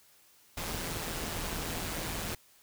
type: noise with amplitude modulation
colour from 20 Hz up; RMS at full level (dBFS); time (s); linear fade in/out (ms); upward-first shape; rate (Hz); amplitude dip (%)
pink; -34; 0.57-2.35; 5; sine; 165; 50
effects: white hiss -62 dBFS RMS until 2.62 s